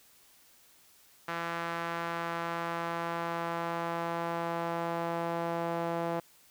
sawtooth tone with band-pass filter sweep, 168.7 Hz, E3, 40 cents sharp, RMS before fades -34 dBFS, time 1.28-6.2 s, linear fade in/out 5 ms, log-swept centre 1400 to 690 Hz, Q 1.3, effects white hiss -61 dBFS RMS until 6.5 s

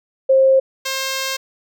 sine / 5% pulse tone pair in turn, 532 / 532 Hz, C5 / C5, +29 / +29 cents, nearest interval unison, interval 0 cents, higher neither, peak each -9 dBFS, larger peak neither, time 0.29-0.6 / 0.85-1.37 s, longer second, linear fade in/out 10 ms, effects none

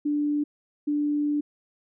sine tone bursts at uneven times, 294 Hz, D4, 2 cents sharp, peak -22 dBFS, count 2, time 0.05-0.44 / 0.87-1.41 s, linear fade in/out 10 ms, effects none

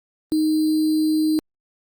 sine tone with sample-and-hold, 311.1 Hz, D#4, in tune, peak -16 dBFS, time 0.32-1.39 s, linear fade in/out 0 ms, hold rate 4410 Hz, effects Opus 32 kbps

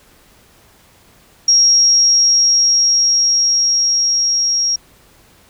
sine tone with level ramp, 5600 Hz, F8, 4 cents sharp, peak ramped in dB -7 to -13 dBFS, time 1.48-4.76 s, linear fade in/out 5 ms, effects pink hiss -49 dBFS RMS until 5.49 s

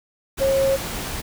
sine tone in noise, 541 Hz, C#5, 42 cents flat, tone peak -16 dBFS, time 0.4-0.77 s, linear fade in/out 20 ms, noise pink, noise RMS -29 dBFS, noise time 0.37-1.22 s, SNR +10 dB, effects none

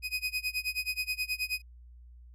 30% pulse tone with tremolo, 2503 Hz, D#7, 10 cents sharp, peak -25 dBFS, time 0.02-1.62 s, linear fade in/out 50 ms, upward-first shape sine, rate 9.4 Hz, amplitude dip 95%, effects added 60 Hz sine -49 dBFS peak until 2.34 s + resampled to 32000 Hz

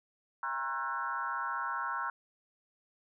sine tone with frequency modulation, 1213 Hz, D#6, 44 cents flat, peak -32 dBFS, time 0.43-2.1 s, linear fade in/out 2 ms, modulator 135 Hz, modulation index 2.4, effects none

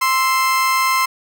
30% pulse tone pair together, 1046.5 / 1319.4 Hz, C6 / E6, 0 / +1 cents, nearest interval major third, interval 401 cents, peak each -12 / -21 dBFS, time 0.01-1.06 s, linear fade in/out 10 ms, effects none

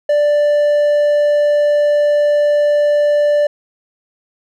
triangle tone, 588 Hz, D5, 2 cents sharp, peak -8 dBFS, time 0.09-3.47 s, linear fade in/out 5 ms, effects none

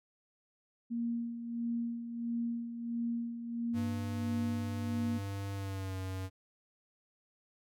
sine tone with tremolo, 234.4 Hz, A#3, 10 cents sharp, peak -31 dBFS, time 0.9-5.19 s, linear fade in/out 20 ms, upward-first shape sine, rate 1.5 Hz, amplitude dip 60%
square tone with pitch glide, 98.9 to 94.27 Hz, G2 to F#2, +16 to +33 cents, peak -37 dBFS, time 3.73-6.3 s, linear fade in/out 50 ms, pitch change -83 cents, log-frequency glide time 5.54-5.97 s
effects none

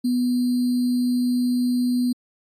sine tone with sample-and-hold, 246.9 Hz, B3, in tune, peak -18 dBFS, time 0.04-2.13 s, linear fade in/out 10 ms, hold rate 4410 Hz, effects AAC 48 kbps

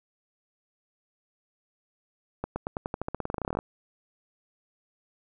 accelerating click train, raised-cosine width 1 ms, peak -16 dBFS, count 22, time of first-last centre 2.44-3.589 s, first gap 120 ms, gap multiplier 0.91, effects none

